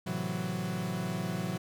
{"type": "chord", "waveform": "40% pulse", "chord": "F# half-diminished seventh", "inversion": "first", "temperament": "equal", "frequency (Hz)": [110, 130.81, 164.81, 185], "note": ["A2", "C3", "E3", "F#3"], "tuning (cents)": [0, 0, 0, 0], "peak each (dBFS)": [-40, -39, -36, -34], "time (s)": [0.06, 1.58], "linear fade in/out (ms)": 10, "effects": []}